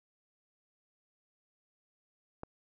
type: click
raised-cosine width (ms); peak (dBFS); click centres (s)
1; -26; 2.434
effects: none